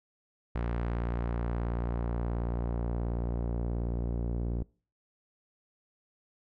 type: tone with low-pass filter sweep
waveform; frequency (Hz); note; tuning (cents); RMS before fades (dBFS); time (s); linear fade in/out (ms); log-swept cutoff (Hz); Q
sawtooth; 58.6; A#1; +10; -32; 0.55-4.63; 5; 1900 to 420; 0.85
effects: noise-tail reverb RT60 0.4 s tail -24 dB re dry